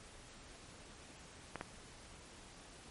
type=clicks; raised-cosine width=0.5 ms; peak=-25 dBFS; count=2; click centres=1.557 / 1.611 s; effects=pink hiss -56 dBFS RMS until 2.9 s + MP3 48 kbps